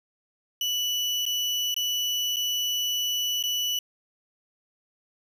35% pulse tone with dropouts, 2960 Hz, F#7, in tune, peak -23 dBFS, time 0.61-3.79 s, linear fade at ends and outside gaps 2 ms, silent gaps 1.254-1.263 / 1.743-1.764 / 2.361-2.367 / 3.427-3.437 s, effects none

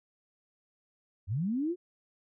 sine linear sweep, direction up, 82.41 to 369.3 Hz, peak -28 dBFS, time 1.27-1.76 s, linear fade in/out 50 ms, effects none

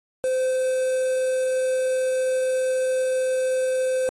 triangle tone with quantisation, 516 Hz, C5, 24 cents flat, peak -18 dBFS, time 0.24-4.09 s, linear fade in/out 0 ms, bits 6, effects AAC 32 kbps

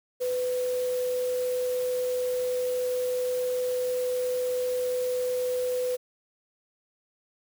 sine tone in noise, 501 Hz, B4, 25 cents sharp, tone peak -25 dBFS, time 0.2-5.97 s, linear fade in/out 20 ms, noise white, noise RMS -42 dBFS, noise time 0.2-5.97 s, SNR +14 dB, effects none

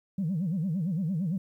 sine tone with vibrato, 174.61 Hz, F3, in tune, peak -25 dBFS, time 0.18-1.38 s, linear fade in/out 5 ms, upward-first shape sine, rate 8.8 Hz, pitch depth 240 cents each way, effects tanh soft clip ceiling -23 dBFS + 11-bit

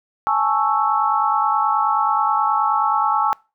sine chord, A major seventh, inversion third, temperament equal, 830.6 / 880 / 1108.7 / 1318.5 Hz, G#5 / A5 / C#6 / E6, 0 / 0 / 0 / 0 cents, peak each -21 dBFS, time 0.27-3.33 s, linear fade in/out 0 ms, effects noise-tail reverb RT60 0.3 s tail -25 dB re dry

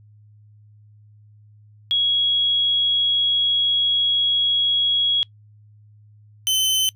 sine / sawtooth tone pair in turn, 3322 / 3058 Hz, G#7 / G7, 0 / -44 cents, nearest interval minor second, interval 144 cents, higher first, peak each -16 / -14 dBFS, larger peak second, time 1.91-5.23 / 6.47-6.89 s, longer first, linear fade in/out 0 ms, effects noise-tail reverb RT60 0.1 s tail -24 dB re dry + added 105 Hz sine -47 dBFS peak until 6.95 s

